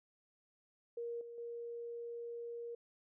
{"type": "tone with level steps", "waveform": "sine", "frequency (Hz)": 470.4, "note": "A#4", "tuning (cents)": 16, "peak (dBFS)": [-39, -47, -42], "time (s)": [0.97, 2.75], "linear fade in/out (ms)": 5, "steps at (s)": [1.21, 1.38], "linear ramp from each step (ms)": 2, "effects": []}